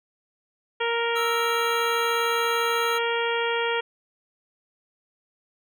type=harmonic tone; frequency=466.2 Hz; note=A#4; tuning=in tune; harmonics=1 / 2 / 3 / 4 / 5 / 6 / 7; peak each=-26 / -29 / -31 / -32 / -33 / -34 / -34 dBFS; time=0.8-3.81 s; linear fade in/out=10 ms
type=tone; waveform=square; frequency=1318.5 Hz; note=E6; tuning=in tune; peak=-28 dBFS; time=1.15-2.99 s; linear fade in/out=20 ms
effects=none